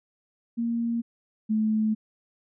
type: tone pair in turn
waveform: sine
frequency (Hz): 233.1 / 216.9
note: A#3 / A3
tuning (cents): 0 / -25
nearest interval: minor second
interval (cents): 125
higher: first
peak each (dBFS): -24 / -21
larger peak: second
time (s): 0.57-1.02 / 1.49-1.95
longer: second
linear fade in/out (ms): 20
effects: none